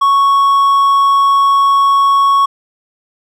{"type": "tone with hard clipping", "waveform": "triangle", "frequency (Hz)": 1108.7, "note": "C#6", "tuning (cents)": 0, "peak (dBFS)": -8, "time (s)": [0.01, 2.46], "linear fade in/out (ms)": 10, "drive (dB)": 6, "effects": []}